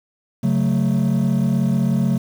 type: chord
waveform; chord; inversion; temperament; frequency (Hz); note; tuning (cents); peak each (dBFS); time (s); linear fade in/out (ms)
triangle; F# minor; second; equal with one note detuned; 138.59 / 185 / 221.1; C#3 / F#3 / A3; 0 / 0 / +9; -17; 0.43-2.18; 10
effects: tanh soft clip ceiling -9 dBFS + 7-bit